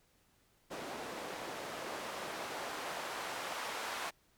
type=noise with band-pass filter sweep; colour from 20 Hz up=white; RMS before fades=-42 dBFS; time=0.7-4.11 s; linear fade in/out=20 ms; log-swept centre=430 to 1000 Hz; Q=0.82; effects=pink hiss -71 dBFS RMS until 4.37 s